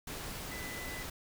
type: tone in noise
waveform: sine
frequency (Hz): 2000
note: B6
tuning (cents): +21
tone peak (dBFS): -44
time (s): 0.51-1.03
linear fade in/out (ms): 5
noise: pink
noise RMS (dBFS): -42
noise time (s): 0.07-1.1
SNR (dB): -5
effects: none